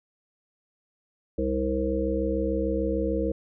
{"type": "harmonic tone with a mistuned harmonic", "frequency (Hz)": 66.7, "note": "C2", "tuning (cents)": 34, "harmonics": [1, 3, 5, 7, 8], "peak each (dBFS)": [-30, -32, -29, -29, -31], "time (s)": [1.38, 3.32], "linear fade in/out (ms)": 5, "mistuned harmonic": 5, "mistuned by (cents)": -62, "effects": []}